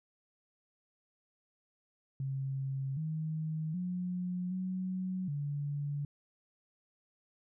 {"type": "tone with pitch steps", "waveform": "sine", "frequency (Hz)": [135.2, 157.2, 180.1, 185.6, 144.2], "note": ["C#3", "D#3", "F#3", "F#3", "D3"], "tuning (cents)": [-43, 18, -46, 6, -31], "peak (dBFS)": -33, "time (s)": [2.2, 6.05], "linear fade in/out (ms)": 2, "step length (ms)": 770, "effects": []}